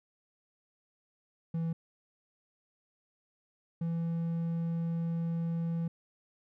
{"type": "tone pair in turn", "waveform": "triangle", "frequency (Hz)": [164.9, 166.91], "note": ["E3", "E3"], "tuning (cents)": [1, 22], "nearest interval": "unison", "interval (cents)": 21, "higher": "second", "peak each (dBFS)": -28, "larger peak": "neither", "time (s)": [[1.54, 1.73], [3.81, 5.88]], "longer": "second", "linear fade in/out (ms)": 5, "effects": []}